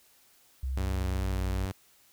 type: tone with pitch glide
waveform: sine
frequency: 65.41 to 57.94 Hz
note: C2 to A#1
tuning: 0 to -10 cents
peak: -29 dBFS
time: 0.63-1.66 s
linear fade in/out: 5 ms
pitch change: -210 cents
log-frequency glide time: 1.18-1.26 s
type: tone with vibrato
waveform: sawtooth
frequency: 94 Hz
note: F#2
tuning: 28 cents sharp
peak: -28 dBFS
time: 0.77-1.72 s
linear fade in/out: 5 ms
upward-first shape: sine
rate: 2.6 Hz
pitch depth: 19 cents each way
effects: white hiss -62 dBFS RMS until 2.12 s